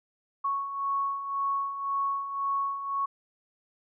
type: beating tone pair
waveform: sine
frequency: 1106 / 1107.9 Hz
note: C#6 / C#6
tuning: -4 / -1 cents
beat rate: 1.9 Hz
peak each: -35 / -28 dBFS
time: 0.44-3.06 s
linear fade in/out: 10 ms
effects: none